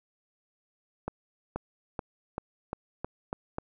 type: accelerating click train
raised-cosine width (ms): 1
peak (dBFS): -18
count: 8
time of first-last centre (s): 1.08-3.584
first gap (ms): 480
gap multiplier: 0.9
effects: none